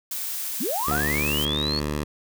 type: noise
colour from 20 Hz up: blue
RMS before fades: -30 dBFS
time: 0.11-1.45 s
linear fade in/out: 2 ms
type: linear sweep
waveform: sine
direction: up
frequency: 174.61 to 4456 Hz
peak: -25 dBFS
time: 0.6-1.8 s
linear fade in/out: 10 ms
type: tone with pitch glide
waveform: 10% pulse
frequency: 73.8 to 74.31 Hz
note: D2 to D2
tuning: +9 to +21 cents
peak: -17 dBFS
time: 0.87-2.04 s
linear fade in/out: 10 ms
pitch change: +12 cents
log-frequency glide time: 1.15-1.57 s
type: tone with exponential decay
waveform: sine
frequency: 719 Hz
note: F#5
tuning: 50 cents flat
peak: -25 dBFS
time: 0.91-1.25 s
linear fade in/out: 5 ms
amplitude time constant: 73 ms
effects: none